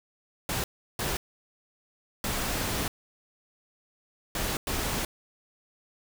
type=noise bursts at uneven times; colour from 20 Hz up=pink; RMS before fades=-30 dBFS; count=5; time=0.49-0.64 / 0.99-1.17 / 2.24-2.88 / 4.35-4.57 / 4.67-5.05 s; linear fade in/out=2 ms; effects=none